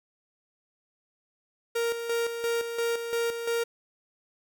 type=tone with tremolo; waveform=45% pulse; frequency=466.2 Hz; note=A#4; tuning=in tune; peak=-25 dBFS; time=1.75-3.64 s; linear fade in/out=10 ms; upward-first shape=square; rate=2.9 Hz; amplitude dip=55%; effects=10-bit